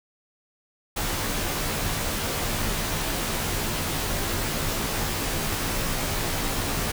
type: noise with comb filter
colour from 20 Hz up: pink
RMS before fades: -27 dBFS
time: 0.96-6.92 s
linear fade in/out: 10 ms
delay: 16 ms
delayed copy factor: -0.65
effects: none